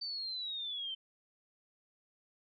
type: linear sweep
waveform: sine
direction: down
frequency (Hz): 4600 to 3075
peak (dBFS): -37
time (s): 0.01-0.95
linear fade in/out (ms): 10
effects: none